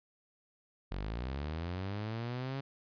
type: linear sweep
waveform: sawtooth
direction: up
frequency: 44.16 to 138.59 Hz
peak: -32 dBFS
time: 0.91-2.61 s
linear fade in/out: 10 ms
effects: resampled to 11025 Hz